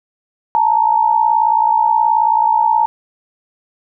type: tone pair together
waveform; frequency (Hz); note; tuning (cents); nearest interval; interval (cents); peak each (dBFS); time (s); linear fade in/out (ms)
sine; 868 / 926.7; A5 / A#5; -24 / -10; minor second; 114; -13; 0.55-2.86; 0
effects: none